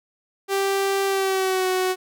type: tone with pitch glide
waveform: sawtooth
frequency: 392 to 371.1 Hz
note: G4 to F#4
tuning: 0 to +5 cents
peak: -16 dBFS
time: 0.48-1.96 s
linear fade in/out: 50 ms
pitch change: -95 cents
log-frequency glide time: 1.06-1.67 s
effects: none